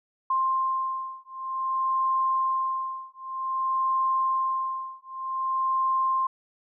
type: beating tone pair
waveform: sine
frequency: 1053 / 1053.53 Hz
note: C6 / C6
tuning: +11 / +12 cents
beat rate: 0.53 Hz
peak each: -27 / -27 dBFS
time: 0.3-6.27 s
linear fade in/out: 5 ms
effects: none